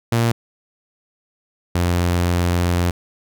sawtooth tone pair in turn, 116.54 / 87.64 Hz, A#2 / F2, 0 / +7 cents, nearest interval perfect fourth, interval 493 cents, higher first, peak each -11 / -12 dBFS, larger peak first, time 0.12-0.32 / 1.75-2.91 s, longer second, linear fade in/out 5 ms, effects none

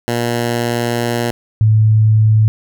10% pulse / sine tone pair in turn, 118.7 / 108.8 Hz, A#2 / A2, +32 / -19 cents, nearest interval major second, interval 151 cents, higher first, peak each -7 dBFS, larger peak neither, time 0.08-1.31 / 1.61-2.48 s, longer first, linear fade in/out 0 ms, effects none

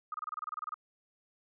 sine tone bursts, 1244.5 Hz, D#6, in tune, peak -34 dBFS, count 13, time 0.12-0.742 s, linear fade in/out 2 ms, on 22 ms, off 28 ms, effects none

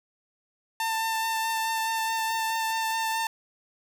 sawtooth tone with vibrato, 895 Hz, A5, 29 cents sharp, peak -22 dBFS, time 0.8-3.27 s, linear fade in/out 2 ms, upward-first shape sine, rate 4.7 Hz, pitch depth 13 cents each way, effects none

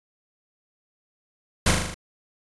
pink noise with echo, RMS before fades -18 dBFS, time 1.66-1.71 s, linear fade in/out 5 ms, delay 39 ms, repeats 6, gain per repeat -3 dB, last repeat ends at 1.944 s, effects resampled to 24000 Hz

